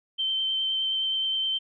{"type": "tone with vibrato", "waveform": "sine", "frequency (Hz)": 3107, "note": "G7", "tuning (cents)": -16, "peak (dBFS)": -24, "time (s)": [0.18, 1.59], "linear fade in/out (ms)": 20, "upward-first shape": "sine", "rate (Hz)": 9.6, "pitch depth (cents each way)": 13, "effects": []}